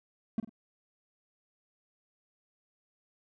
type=tone with echo; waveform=triangle; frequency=223.1 Hz; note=A3; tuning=24 cents sharp; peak=-24 dBFS; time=0.38-0.4 s; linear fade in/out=2 ms; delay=47 ms; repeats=2; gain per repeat=-11 dB; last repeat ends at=0.494 s; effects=none